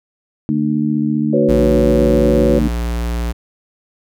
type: harmonic tone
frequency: 75.2 Hz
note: D2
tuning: 42 cents sharp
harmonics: 2 / 3 / 4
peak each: -21 / -16 / -19 dBFS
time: 0.49-2.68 s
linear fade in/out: 0 ms
type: chord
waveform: sine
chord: F# suspended fourth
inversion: none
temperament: equal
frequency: 370 / 493.9 / 554.4 Hz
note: F#4 / B4 / C#5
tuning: 0 / 0 / 0 cents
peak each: -17 dBFS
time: 1.33-2.59 s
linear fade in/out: 5 ms
type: tone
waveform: square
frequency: 58.6 Hz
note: A#1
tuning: 10 cents sharp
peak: -18 dBFS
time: 1.48-3.33 s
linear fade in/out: 20 ms
effects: none